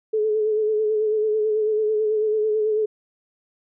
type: tone with vibrato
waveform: sine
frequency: 430 Hz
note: A4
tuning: 40 cents flat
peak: -18 dBFS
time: 0.13-2.86 s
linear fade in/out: 10 ms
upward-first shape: sine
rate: 9.1 Hz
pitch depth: 35 cents each way
effects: none